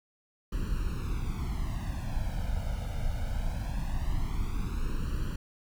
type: noise with flanger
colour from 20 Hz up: brown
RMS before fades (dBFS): -31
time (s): 0.52-5.36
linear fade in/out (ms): 5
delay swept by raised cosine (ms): 0.69 to 1.37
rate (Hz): 0.21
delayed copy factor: +0.95
effects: none